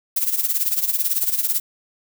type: noise with tremolo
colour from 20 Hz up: violet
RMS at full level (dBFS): -18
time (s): 0.16-1.6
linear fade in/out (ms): 5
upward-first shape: sine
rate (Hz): 18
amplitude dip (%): 75
effects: none